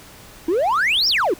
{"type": "exponential two-way sweep", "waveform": "triangle", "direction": "up then down", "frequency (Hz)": [309, 5650, 309], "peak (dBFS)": -13, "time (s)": [0.48, 1.34], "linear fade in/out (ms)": 5, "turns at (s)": 1.08, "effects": ["tanh soft clip ceiling -10 dBFS", "pink hiss -43 dBFS RMS until 1.39 s"]}